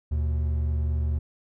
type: tone pair together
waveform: triangle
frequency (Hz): 75.9 / 120.48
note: D#2 / B2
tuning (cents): -42 / -42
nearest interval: minor sixth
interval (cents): 800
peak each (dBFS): -21 / -32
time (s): 0.11-1.19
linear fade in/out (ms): 10
effects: none

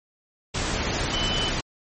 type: tone in noise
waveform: sine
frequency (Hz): 3017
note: F#7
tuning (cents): +33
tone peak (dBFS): -26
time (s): 1.13-1.5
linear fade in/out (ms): 10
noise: pink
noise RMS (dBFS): -26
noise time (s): 0.54-1.61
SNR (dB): -3
effects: MP3 32 kbps

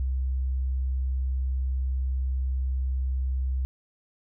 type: tone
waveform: sine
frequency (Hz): 65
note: C2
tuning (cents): -11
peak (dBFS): -24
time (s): 0-3.65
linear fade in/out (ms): 0
effects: none

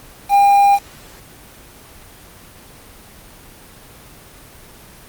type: tone with quantisation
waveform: triangle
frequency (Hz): 803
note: G5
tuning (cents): +41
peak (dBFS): -6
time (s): 0.29-0.79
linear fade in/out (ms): 50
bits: 5
effects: pink hiss -41 dBFS RMS until 5.08 s + Opus 24 kbps

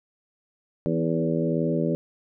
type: harmonic tone with a mistuned harmonic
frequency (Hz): 81.9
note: E2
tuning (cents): -11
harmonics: 2 / 3 / 4 / 5 / 6 / 7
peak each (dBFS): -26 / -28 / -29 / -30 / -31 / -31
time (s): 0.86-1.95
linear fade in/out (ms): 0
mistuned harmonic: 4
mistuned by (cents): -22
effects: none

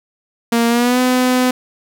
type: tone with pitch glide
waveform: sawtooth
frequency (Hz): 233.1 to 252.7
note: A#3 to B3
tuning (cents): 0 to +40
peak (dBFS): -8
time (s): 0.52-1.51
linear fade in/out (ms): 5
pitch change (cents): +140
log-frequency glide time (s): 0.68-1
effects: none

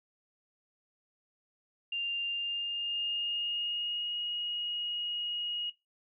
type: tone with pitch glide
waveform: sine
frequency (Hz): 2794 to 2883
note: F7 to F#7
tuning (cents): 0 to -46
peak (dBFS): -31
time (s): 1.92-5.7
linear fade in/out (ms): 5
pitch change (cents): +54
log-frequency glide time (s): 2.27-4.17
effects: noise-tail reverb RT60 0.2 s tail -18 dB re dry

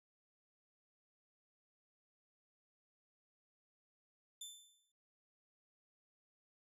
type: tone with exponential decay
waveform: 20% pulse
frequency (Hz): 3536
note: A7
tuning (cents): +8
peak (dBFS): -39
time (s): 4.41-4.92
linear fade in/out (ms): 5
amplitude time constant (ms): 110
effects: none

